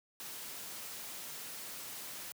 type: noise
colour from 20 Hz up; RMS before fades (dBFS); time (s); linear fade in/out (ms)
white; -45; 0.2-2.32; 0
effects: high-pass 100 Hz 12 dB/octave